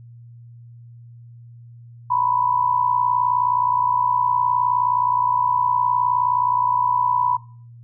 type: tone with amplitude modulation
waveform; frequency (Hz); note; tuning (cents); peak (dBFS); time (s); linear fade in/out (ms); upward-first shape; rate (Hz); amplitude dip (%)
sine; 987.8; B5; 0; -13; 2.1-7.37; 10; sine; 59.3; 75
effects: noise-tail reverb RT60 0.5 s tail -21 dB re dry + added 118 Hz sine -40 dBFS peak until 7.83 s